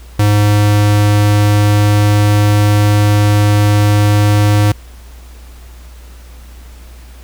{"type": "tone", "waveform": "square", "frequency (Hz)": 103.83, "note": "G#2", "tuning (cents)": 0, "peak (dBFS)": -8, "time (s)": [0.19, 4.72], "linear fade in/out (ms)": 5, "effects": ["added 60 Hz sine -32 dBFS peak until 7.23 s", "pink hiss -43 dBFS RMS until 7.23 s"]}